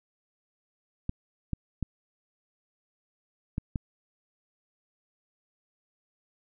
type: clicks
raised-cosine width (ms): 5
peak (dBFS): -17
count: 5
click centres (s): 1.094 / 1.533 / 1.827 / 3.581 / 3.758
effects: none